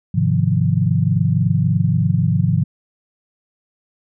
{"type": "chord", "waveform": "sine", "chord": "F minor seventh", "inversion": "first", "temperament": "equal with one note detuned", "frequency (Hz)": [103.83, 130.81, 154.22, 174.61], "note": ["Ab2", "C3", "Eb3", "F3"], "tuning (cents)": [0, 0, -15, 0], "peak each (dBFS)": -19, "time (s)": [0.14, 2.64], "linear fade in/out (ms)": 10, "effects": []}